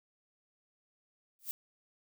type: noise with exponential growth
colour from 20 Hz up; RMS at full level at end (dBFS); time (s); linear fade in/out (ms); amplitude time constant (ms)
violet; -33; 1.39-1.51; 0; 25
effects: none